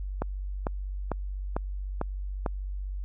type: click train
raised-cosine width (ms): 1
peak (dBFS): -14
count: 6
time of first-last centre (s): 0.22-2.462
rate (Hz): 2.23
effects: added 48 Hz sine -31 dBFS peak until 3.04 s